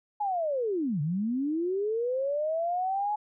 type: linear two-way sweep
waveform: sine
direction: down then up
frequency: 849 to 140 to 849 Hz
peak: -26 dBFS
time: 0.2-3.16 s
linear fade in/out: 10 ms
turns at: 1.01 s
effects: none